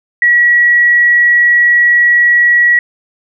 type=tone; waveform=sine; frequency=1924 Hz; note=B6; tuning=46 cents flat; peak=-5 dBFS; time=0.22-2.79 s; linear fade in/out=2 ms; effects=none